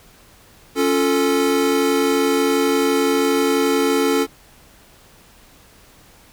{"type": "chord", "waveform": "square", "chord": "Db augmented", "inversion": "none", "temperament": "equal", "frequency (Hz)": [277.2, 349.2, 440], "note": ["Db4", "F4", "A4"], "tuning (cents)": [0, 0, 0], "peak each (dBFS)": [-20, -24, -19], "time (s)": [0.75, 4.27], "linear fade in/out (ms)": 50, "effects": ["pink hiss -49 dBFS RMS until 6.32 s"]}